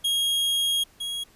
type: tone pair in turn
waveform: 45% pulse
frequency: 3273 / 3300 Hz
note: G#7 / G#7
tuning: -26 / -12 cents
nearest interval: unison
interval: 14 cents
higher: second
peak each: -21 / -28 dBFS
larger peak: first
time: 0.04-0.84 / 1-1.24 s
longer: first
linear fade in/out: 10 ms
effects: pink hiss -57 dBFS RMS until 1.35 s + resampled to 32000 Hz